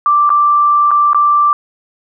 sine tone with dropouts, 1174.7 Hz, D6, in tune, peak -7 dBFS, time 0.06-1.53 s, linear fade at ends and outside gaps 1 ms, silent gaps 0.293-0.302 / 0.908-0.914 / 1.132-1.146 s, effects none

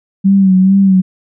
sine tone with vibrato, 191.3 Hz, G3, 42 cents flat, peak -5 dBFS, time 0.24-1.02 s, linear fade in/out 20 ms, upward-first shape sine, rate 2.3 Hz, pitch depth 51 cents each way, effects none

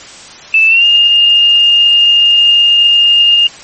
sine tone with pitch glide, 2637 to 2826 Hz, E7 to F7, 0 to +20 cents, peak -4 dBFS, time 0.54-3.47 s, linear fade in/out 2 ms, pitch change +120 cents, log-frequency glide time 0.68-0.85 s, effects white hiss -32 dBFS RMS until 3.63 s + MP3 32 kbps

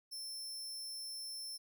sawtooth tone, 5340 Hz, E8, 22 cents sharp, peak -40 dBFS, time 0.11-1.58 s, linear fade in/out 20 ms, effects none

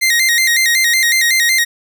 sawtooth tone with vibrato, 1979 Hz, B6, 3 cents sharp, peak -7 dBFS, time 0.01-1.65 s, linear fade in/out 20 ms, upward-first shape square, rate 5.4 Hz, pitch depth 89 cents each way, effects none

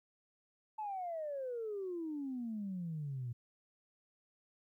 sine exponential sweep, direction down, 880 to 116.54 Hz, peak -37 dBFS, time 0.78-3.33 s, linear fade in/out 10 ms, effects tanh soft clip ceiling -33 dBFS + 13-bit

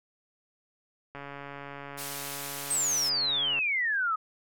click train, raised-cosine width 0.5 ms, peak -26 dBFS, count 345, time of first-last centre 1.15-3.59 s, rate 141 Hz
white band-pass noise, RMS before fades -39 dBFS, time 1.97-3.1 s, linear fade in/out 20 ms, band 2100 to 16000 Hz, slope 48 dB/octave
sine exponential sweep, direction down, 8490 to 1244.5 Hz, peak -25 dBFS, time 2.7-4.16 s, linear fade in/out 10 ms
effects none

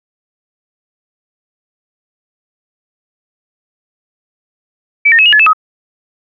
sine tone with pitch steps, 2303 / 1833 / 2576 / 2868 / 1712 / 2620 / 1266 Hz, D7 / A#6 / E7 / F7 / A6 / E7 / D#6, -34 / -30 / -41 / +45 / -48 / -11 / +30 cents, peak -4 dBFS, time 5.05-5.533 s, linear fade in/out 10 ms, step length 69 ms, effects none

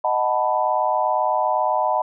sine chord, B dominant seventh, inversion first, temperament equal, 622.3 / 740 / 880 / 987.8 Hz, D#5 / F#5 / A5 / B5, 0 / 0 / 0 / 0 cents, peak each -23 dBFS, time 0.04-2.02 s, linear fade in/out 5 ms, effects none

